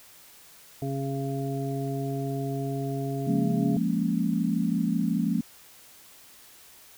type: harmonic tone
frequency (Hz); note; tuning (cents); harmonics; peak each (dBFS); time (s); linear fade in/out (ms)
137; C#3; -20; 1 / 2 / 3 / 5; -30 / -33 / -35 / -37; 0.82-3.77; 2
type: chord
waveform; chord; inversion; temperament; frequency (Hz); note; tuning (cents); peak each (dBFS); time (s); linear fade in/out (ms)
sine; Bb minor seventh; second; equal; 174.61 / 207.7 / 233.1 / 277.2; F3 / Ab3 / Bb3 / Db4; 0 / 0 / 0 / 0; -28 / -28 / -28 / -31; 3.27-5.41; 5
effects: white hiss -52 dBFS RMS until 6.97 s